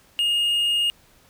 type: tone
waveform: triangle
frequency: 2847 Hz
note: F7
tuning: 33 cents sharp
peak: -17 dBFS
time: 0.19-0.9 s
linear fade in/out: 0 ms
effects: pink hiss -56 dBFS RMS until 1.29 s